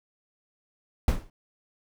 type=noise with exponential decay; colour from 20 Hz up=brown; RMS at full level=-17 dBFS; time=1.08-1.3 s; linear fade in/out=2 ms; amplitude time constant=47 ms; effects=none